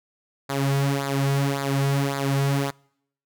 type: tone with flanger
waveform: sawtooth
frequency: 138.59 Hz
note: C#3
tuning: in tune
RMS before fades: -23 dBFS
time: 0.49-2.71 s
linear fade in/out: 10 ms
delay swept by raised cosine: 0.34 to 3.44 ms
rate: 1.8 Hz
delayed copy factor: -0.7
effects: noise-tail reverb RT60 0.7 s tail -26 dB re dry